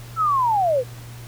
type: linear sweep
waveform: sine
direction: down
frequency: 1344 to 466.2 Hz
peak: -16 dBFS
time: 0.16-0.84 s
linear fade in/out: 50 ms
effects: added 119 Hz sine -36 dBFS peak until 1.27 s + pink hiss -44 dBFS RMS until 1.27 s